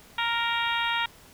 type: harmonic tone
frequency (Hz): 466.2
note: A#4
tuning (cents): 0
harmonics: 2 / 3 / 4 / 5 / 6 / 7 / 8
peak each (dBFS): -29 / -31 / -32 / -33 / -34 / -34 / -35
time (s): 0.18-1.06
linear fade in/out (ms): 5
effects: pink hiss -52 dBFS RMS until 1.33 s